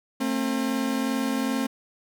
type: tone pair together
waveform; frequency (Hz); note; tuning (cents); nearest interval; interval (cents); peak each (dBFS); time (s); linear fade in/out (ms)
40% pulse; 224.5 / 267; A3 / C4; +35 / +35; minor third; 300; -27 / -25; 0.2-1.67; 10
effects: none